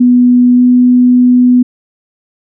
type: tone with pitch glide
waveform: sine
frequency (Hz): 246.4 to 248.1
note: B3 to B3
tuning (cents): -4 to +8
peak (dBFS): -3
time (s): 0-1.63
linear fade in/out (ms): 10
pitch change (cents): +12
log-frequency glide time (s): 0.55-0.61
effects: none